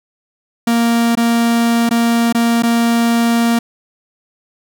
45% pulse tone with dropouts, 233.1 Hz, A#3, in tune, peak -11 dBFS, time 0.67-3.59 s, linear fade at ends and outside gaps 5 ms, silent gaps 1.153-1.172 / 1.892-1.909 / 2.326-2.347 / 2.624-2.633 s, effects none

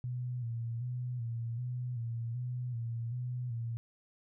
sine tone with vibrato, 120 Hz, B2, 49 cents flat, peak -34 dBFS, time 0.04-3.77 s, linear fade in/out 0 ms, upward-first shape square, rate 1.3 Hz, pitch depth 57 cents each way, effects none

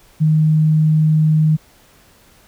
sine tone, 155.56 Hz, D#3, in tune, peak -10 dBFS, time 0.2-1.57 s, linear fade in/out 20 ms, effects pink hiss -50 dBFS RMS until 2.47 s

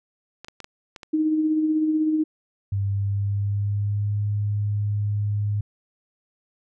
clicks, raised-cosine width 0.2 ms, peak -21 dBFS, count 6, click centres 0.446 / 0.484 / 0.603 / 0.644 / 0.962 / 1.032 s
sine tone with tremolo, 311.1 Hz, D#4, in tune, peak -17 dBFS, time 1.13-2.24 s, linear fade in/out 10 ms, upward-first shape sine, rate 16 Hz, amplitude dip 35%
sine tone with pitch glide, 99.3 to 103.46 Hz, G2 to G#2, +23 to -6 cents, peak -21 dBFS, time 2.72-5.61 s, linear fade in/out 5 ms, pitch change +71 cents, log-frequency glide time 2.87-4.18 s
effects none

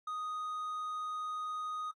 triangle tone, 1244.5 Hz, D#6, in tune, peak -34 dBFS, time 0.07-1.91 s, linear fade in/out 5 ms, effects AAC 32 kbps

